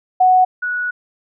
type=tone pair in turn; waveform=sine; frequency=740 / 1467.2 Hz; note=F#5 / F#6; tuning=0 / -15 cents; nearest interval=octave; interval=1185 cents; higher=second; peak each=-8 / -18 dBFS; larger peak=first; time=0.2-0.45 / 0.62-0.91 s; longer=second; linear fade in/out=10 ms; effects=none